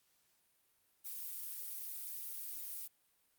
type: noise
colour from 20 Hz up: violet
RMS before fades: -44 dBFS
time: 1.04-2.88 s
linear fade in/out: 20 ms
effects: white hiss -75 dBFS RMS until 3.38 s + Opus 48 kbps